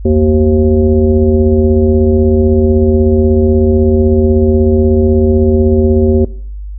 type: tone with frequency modulation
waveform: sine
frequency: 233.1 Hz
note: A#3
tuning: in tune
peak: -6 dBFS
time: 0.05-6.25 s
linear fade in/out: 5 ms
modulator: 150 Hz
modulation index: 1.5
effects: noise-tail reverb RT60 0.6 s tail -21 dB re dry + added 50 Hz sine -21 dBFS peak until 6.78 s